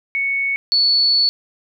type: tone pair in turn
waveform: sine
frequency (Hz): 2217 / 4434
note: C#7 / C#8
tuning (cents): 0 / 0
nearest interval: octave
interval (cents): 1200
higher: second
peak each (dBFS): -17 / -12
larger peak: second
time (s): 0.15-0.56 / 0.72-1.29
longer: second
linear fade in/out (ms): 0
effects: none